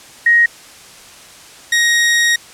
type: tone pair in turn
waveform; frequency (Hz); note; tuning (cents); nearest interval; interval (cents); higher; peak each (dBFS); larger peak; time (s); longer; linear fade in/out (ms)
sine / sawtooth; 1879 / 1879; A#6 / A#6; +13 / +13; unison; 0; neither; -7; neither; 0.26-0.46 / 1.72-2.36; second; 5
effects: white hiss -39 dBFS RMS until 2.53 s + low-pass 9000 Hz 12 dB/octave